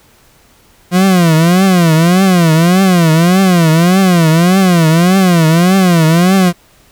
40% pulse tone with vibrato, 174.61 Hz, F3, in tune, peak -5 dBFS, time 0.91-6.53 s, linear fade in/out 50 ms, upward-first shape triangle, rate 1.7 Hz, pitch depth 200 cents each way, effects pink hiss -47 dBFS RMS until 6.91 s

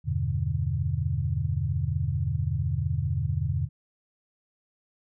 sine chord, E minor seventh, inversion none, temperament equal, 82.41 / 98 / 123.47 / 146.83 Hz, E2 / G2 / B2 / D3, 0 / 0 / 0 / 0 cents, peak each -30 dBFS, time 0.04-3.69 s, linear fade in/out 50 ms, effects none

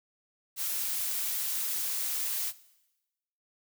blue noise, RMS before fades -32 dBFS, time 0.56-2.53 s, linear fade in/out 50 ms, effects noise-tail reverb RT60 1.0 s tail -19 dB re dry

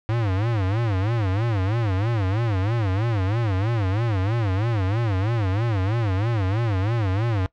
square tone with vibrato, 104.9 Hz, G#2, 18 cents sharp, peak -21 dBFS, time 0.09-7.46 s, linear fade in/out 0 ms, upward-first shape sine, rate 3.1 Hz, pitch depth 220 cents each way, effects noise-tail reverb RT60 0.1 s tail -20 dB re dry + low-pass 3000 Hz 12 dB/octave

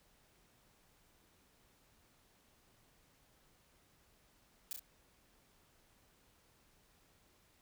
blue noise with echo, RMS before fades -41 dBFS, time 4.71-4.73 s, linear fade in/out 0 ms, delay 32 ms, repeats 2, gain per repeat -4 dB, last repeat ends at 4.794 s, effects pink hiss -70 dBFS RMS until 7.61 s

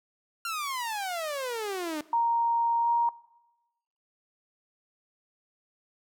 sawtooth exponential sweep, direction down, 1400 to 293.2 Hz, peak -27 dBFS, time 0.45-2.01 s, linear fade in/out 2 ms
sine tone with pitch glide, 932.3 to 939.3 Hz, A#5 to A#5, 0 to +13 cents, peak -22 dBFS, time 2.13-3.09 s, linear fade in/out 2 ms, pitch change +13 cents, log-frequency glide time 2.81-2.88 s
effects noise-tail reverb RT60 1.0 s tail -20 dB re dry

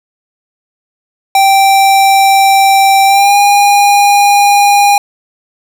square tone with pitch glide, 782 to 811.9 Hz, G5 to G#5, -4 to -39 cents, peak -5 dBFS, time 1.35-4.98 s, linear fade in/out 2 ms, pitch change +65 cents, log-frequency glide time 3.06-3.36 s, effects none

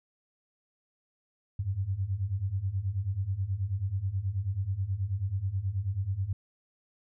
sine beating tone pair, 91.4 / 100.7 Hz, F#2 / G2, -21 / +47 cents, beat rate 9.3 Hz, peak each -33 / -30 dBFS, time 1.59-6.33 s, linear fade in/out 5 ms, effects none

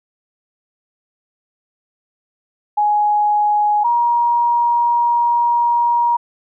sine tone pair in turn, 835 / 949 Hz, G#5 / A#5, +9 / +31 cents, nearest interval major second, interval 222 cents, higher second, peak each -12 dBFS, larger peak neither, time 2.77-3.84 / 3.84-6.17 s, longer second, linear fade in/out 10 ms, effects none

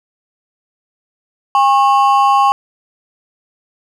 triangle ring-modulated tone, 950 Hz, A#5, 33 cents sharp, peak -3 dBFS, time 1.55-2.52 s, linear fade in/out 0 ms, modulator 140 Hz, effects none

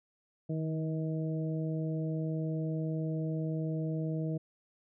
harmonic tone with a mistuned harmonic, 159 Hz, D#3, 38 cents sharp, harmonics 1 / 2 / 3 / 4, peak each -32 / -38 / -42 / -44 dBFS, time 0.49-4.38 s, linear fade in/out 10 ms, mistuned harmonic 1, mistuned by -18 cents, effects none

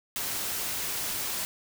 white noise, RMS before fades -32 dBFS, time 0.16-1.45 s, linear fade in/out 0 ms, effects none

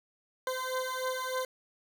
20% pulse beating tone pair, 513 / 516.3 Hz, C5 / C5, -34 / -23 cents, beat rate 3.3 Hz, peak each -30 dBFS, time 0.47-1.45 s, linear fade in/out 2 ms, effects none

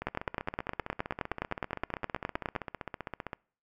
two click trains, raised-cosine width 0.5 ms, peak -15 / -21 dBFS, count 25 / 52, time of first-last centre 0.07-2.562 / 0.02-3.332 s, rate 9.63 / 15.4 Hz, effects noise-tail reverb RT60 0.5 s tail -26 dB re dry

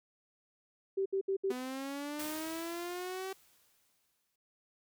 sine tone bursts, 387.9 Hz, G4, 18 cents flat, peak -29 dBFS, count 4, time 0.97-1.523 s, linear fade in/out 10 ms, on 88 ms, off 67 ms
sawtooth linear sweep, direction up, 246.9 to 385.3 Hz, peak -34 dBFS, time 1.5-3.33 s, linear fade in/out 5 ms
white noise with exponential decay, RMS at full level -42 dBFS, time 2.19-4.36 s, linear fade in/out 5 ms, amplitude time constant 470 ms
effects none

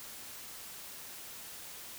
silence, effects white hiss -47 dBFS RMS until 1.98 s

